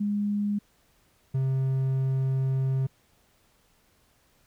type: tone pair in turn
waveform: sine / triangle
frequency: 205.4 / 132.89 Hz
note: G#3 / C3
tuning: -19 / +27 cents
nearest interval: minor sixth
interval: 754 cents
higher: first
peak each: -24 / -21 dBFS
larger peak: second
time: 0-0.59 / 1.34-2.87 s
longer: second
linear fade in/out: 10 ms
effects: pink hiss -65 dBFS RMS until 4.46 s